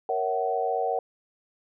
sine chord, F# dominant seventh, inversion first, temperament equal with one note detuned, 466.2 / 554.4 / 659.3 / 753.4 Hz, A#4 / C#5 / E5 / F#5, 0 / 0 / 0 / +31 cents, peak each -29 / -32 / -32 / -27 dBFS, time 0.09-0.99 s, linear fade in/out 2 ms, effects none

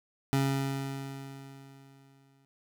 25% pulse tone with exponential decay, 136.6 Hz, C#3, 25 cents flat, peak -20 dBFS, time 0.33-2.45 s, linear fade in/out 0 ms, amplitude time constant 460 ms, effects none

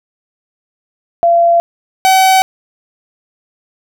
sine / 45% pulse tone pair in turn, 683 / 759.3 Hz, F5 / F#5, -39 / +45 cents, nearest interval major second, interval 184 cents, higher second, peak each -6 dBFS, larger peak neither, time 1.23-1.6 / 2.05-2.42 s, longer neither, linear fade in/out 0 ms, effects none

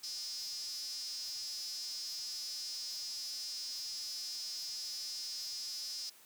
sawtooth tone with high-pass filter, 300.4 Hz, D4, 39 cents sharp, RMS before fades -42 dBFS, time 0.03-6.1 s, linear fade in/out 10 ms, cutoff 5100 Hz, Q 9.7, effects white hiss -60 dBFS RMS until 6.25 s + high-pass 150 Hz 12 dB/octave

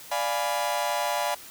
40% pulse chord, D diminished seventh, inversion none, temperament equal, 587.3 / 698.5 / 830.6 / 987.8 Hz, D5 / F5 / Ab5 / Cb6, 0 / 0 / 0 / 0 cents, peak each -30 dBFS, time 0.11-1.35 s, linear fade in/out 10 ms, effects white hiss -45 dBFS RMS until 1.5 s

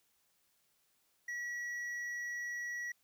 triangle tone with hard clipping, 1929 Hz, B6, 41 cents flat, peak -39 dBFS, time 1.28-2.92 s, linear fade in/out 5 ms, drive 8 dB, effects white hiss -75 dBFS RMS until 3.03 s

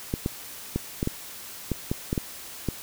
clicks, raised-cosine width 3 ms, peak -12 dBFS, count 10, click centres 0.139 / 0.261 / 0.76 / 1.029 / 1.074 / 1.717 / 1.915 / 2.129 / 2.178 / 2.687 s, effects white hiss -41 dBFS RMS until 2.82 s

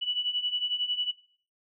sine beating tone pair, 2947 / 2958 Hz, F#7 / F#7, -8 / -1 cents, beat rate 11 Hz, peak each -32 / -28 dBFS, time 0.01-1.12 s, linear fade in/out 20 ms, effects noise-tail reverb RT60 0.5 s tail -21 dB re dry

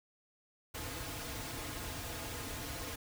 pink noise with comb filter, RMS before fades -42 dBFS, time 0.74-2.96 s, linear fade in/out 10 ms, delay 5.2 ms, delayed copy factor -0.75, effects none

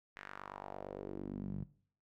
sawtooth tone with band-pass filter sweep, 48.82 Hz, G1, 6 cents flat, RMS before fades -45 dBFS, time 0.16-1.64 s, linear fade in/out 0 ms, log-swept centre 1900 to 150 Hz, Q 2.6, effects noise-tail reverb RT60 0.5 s tail -18 dB re dry

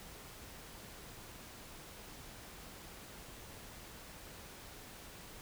silence, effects pink hiss -52 dBFS RMS until 5.41 s

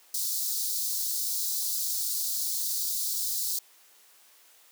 white high-pass noise, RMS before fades -30 dBFS, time 0.14-3.59 s, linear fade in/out 5 ms, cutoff 4000 Hz, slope 48 dB/octave, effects white hiss -58 dBFS RMS until 4.71 s + high-pass 400 Hz 12 dB/octave

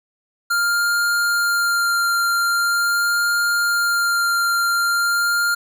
square tone with vibrato, 1396.9 Hz, F6, in tune, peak -17 dBFS, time 0.5-5.55 s, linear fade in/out 10 ms, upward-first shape sine, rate 0.43 Hz, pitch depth 10 cents each way, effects none

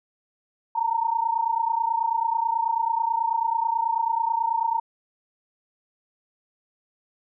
sine tone pair together, 903.1 / 932.3 Hz, A5 / A#5, +45 / 0 cents, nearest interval minor second, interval 55 cents, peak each -24 / -24 dBFS, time 0.75-4.8 s, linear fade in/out 10 ms, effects none

